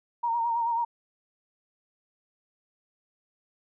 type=tone with vibrato; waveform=sine; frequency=932.3 Hz; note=A#5; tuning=in tune; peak=-24 dBFS; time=0.23-0.85 s; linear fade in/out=10 ms; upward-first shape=sine; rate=9.2 Hz; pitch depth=40 cents each way; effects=none